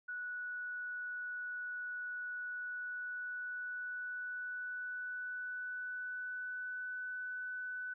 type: tone with pitch glide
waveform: sine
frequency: 1473 to 1497 Hz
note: F#6 to F#6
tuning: -8 to +20 cents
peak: -39 dBFS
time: 0.08-7.94 s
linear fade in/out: 10 ms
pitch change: +28 cents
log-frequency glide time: 2.35-7.04 s
effects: none